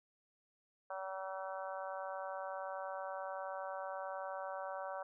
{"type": "harmonic tone", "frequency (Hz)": 190.6, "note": "G3", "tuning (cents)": -48, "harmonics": [3, 4, 5, 6, 7, 8], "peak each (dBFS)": [-44, -46, -48, -50, -51, -52], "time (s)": [0.9, 5.03], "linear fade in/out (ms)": 5, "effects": []}